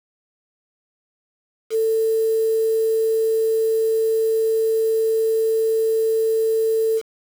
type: tone with quantisation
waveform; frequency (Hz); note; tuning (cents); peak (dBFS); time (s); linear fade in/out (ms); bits
sine; 445.1; A4; +20; -16; 1.7-7.02; 50; 6
effects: none